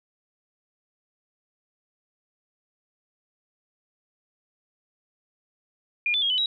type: tone with pitch steps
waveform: sine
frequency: 2422 / 3496 / 3266 / 3009 / 3854 Hz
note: D#7 / A7 / G#7 / F#7 / B7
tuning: -47 / -12 / -30 / +28 / -43 cents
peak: -21 dBFS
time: 6.06-6.46 s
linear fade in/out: 2 ms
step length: 80 ms
effects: none